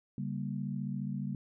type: chord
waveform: sine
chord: G diminished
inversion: second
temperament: just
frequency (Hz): 141.12 / 196 / 235.2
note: Db3 / G3 / Bb3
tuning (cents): +31 / 0 / +16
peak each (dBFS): -37 / -37 / -40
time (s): 0.18-1.35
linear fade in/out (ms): 2
effects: none